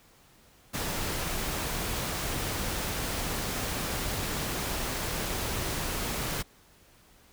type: noise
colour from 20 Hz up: pink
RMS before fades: -32 dBFS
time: 0.73-6.43 s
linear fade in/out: 20 ms
effects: pink hiss -59 dBFS RMS until 7.32 s